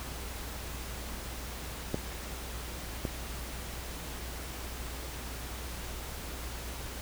clicks, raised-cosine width 2 ms, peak -16 / -18 dBFS, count 2, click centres 1.944 / 3.052 s, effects added 60 Hz sine -41 dBFS peak until 7.01 s + pink hiss -42 dBFS RMS until 7.01 s

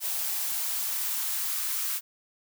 blue noise with high-pass filter sweep, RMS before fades -30 dBFS, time 0-2.01 s, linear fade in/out 50 ms, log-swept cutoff 630 to 1200 Hz, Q 1.8, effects none

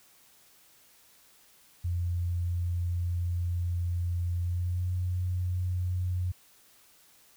sine tone with pitch glide, 87.31 to 90.28 Hz, F2 to F#2, 0 to -42 cents, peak -27 dBFS, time 1.84-6.32 s, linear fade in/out 10 ms, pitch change +58 cents, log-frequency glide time 4.41-4.92 s, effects white hiss -60 dBFS RMS until 7.36 s

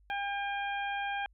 harmonic tone, 803 Hz, G5, 41 cents sharp, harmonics 1 / 2 / 3 / 4, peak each -34 / -37 / -41 / -45 dBFS, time 0.1-1.26 s, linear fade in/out 0 ms, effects added 50 Hz sine -60 dBFS peak until 1.33 s

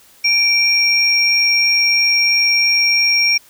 sine tone pair together, 2349 / 5577 Hz, D7 / F8, 0 / -3 cents, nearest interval octave + minor third, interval 1497 cents, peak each -13 dBFS, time 0.24-3.38 s, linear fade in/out 10 ms, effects tanh soft clip ceiling -5 dBFS + white hiss -48 dBFS RMS until 3.49 s

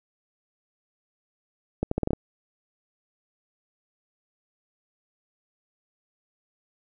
accelerating click train, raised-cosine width 2 ms, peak -11 dBFS, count 7, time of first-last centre 1.83-2.133 s, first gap 84 ms, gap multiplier 0.79, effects none

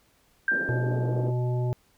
sine tone with exponential decay, 1583 Hz, G6, 17 cents sharp, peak -19 dBFS, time 0.48-1.27 s, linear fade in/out 2 ms, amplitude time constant 170 ms
white band-pass noise, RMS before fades -35 dBFS, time 0.51-1.31 s, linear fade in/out 5 ms, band 210 to 480 Hz, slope 24 dB/octave
harmonic tone, 123.47 Hz, B2, in tune, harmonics 1 / 3 / 5 / 7, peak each -24 / -34 / -38 / -41 dBFS, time 0.69-1.73 s, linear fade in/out 0 ms
effects pink hiss -64 dBFS RMS until 1.97 s

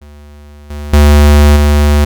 square tone with level steps, 73.42 Hz, D2, in tune, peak -33 / -21 / -3 / -6 dBFS, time 0.01-2.05 s, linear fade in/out 10 ms, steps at 0.7 / 0.93 / 1.56 s, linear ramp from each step 5 ms, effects none

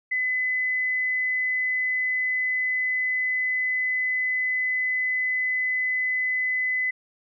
sine tone, 2015 Hz, B6, 34 cents sharp, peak -22 dBFS, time 0.11-6.91 s, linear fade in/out 10 ms, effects none

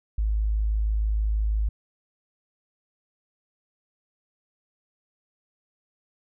sine tone, 53.1 Hz, G#1, 39 cents sharp, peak -21 dBFS, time 0.18-1.69 s, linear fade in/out 5 ms, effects none

